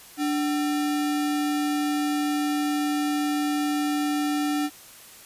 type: tone with sample-and-hold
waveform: sine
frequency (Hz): 293.7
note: D4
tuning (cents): 0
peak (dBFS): -22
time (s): 0.17-4.7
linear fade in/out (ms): 50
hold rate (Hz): 1050
effects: white hiss -47 dBFS RMS until 5.25 s + resampled to 32000 Hz